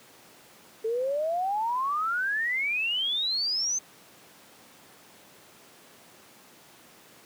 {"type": "exponential sweep", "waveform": "sine", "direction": "up", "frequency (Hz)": [435.8, 6310], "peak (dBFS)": -25, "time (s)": [0.84, 3.79], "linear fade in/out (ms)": 10, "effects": ["pink hiss -53 dBFS RMS until 7.25 s", "high-pass 200 Hz 12 dB/octave"]}